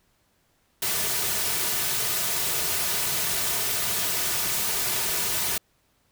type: noise with comb filter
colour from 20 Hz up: white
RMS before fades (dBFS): -26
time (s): 0.82-5.58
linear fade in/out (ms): 5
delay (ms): 3.7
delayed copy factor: -0.55
effects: pink hiss -67 dBFS RMS until 6.11 s